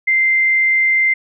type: tone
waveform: sine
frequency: 2086 Hz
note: C7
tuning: 6 cents flat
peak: -11 dBFS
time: 0.07-1.14 s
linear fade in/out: 10 ms
effects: none